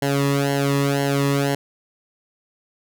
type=tone with flanger; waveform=sawtooth; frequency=140 Hz; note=C#3; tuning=18 cents sharp; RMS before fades=-20 dBFS; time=0.02-1.55 s; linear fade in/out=5 ms; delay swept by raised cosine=0.82 to 1.34 ms; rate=2 Hz; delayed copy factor=-0.9; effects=none